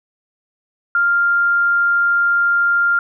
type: tone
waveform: sine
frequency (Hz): 1396.9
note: F6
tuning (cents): 0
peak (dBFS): -12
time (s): 0.95-2.99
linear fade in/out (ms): 2
effects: none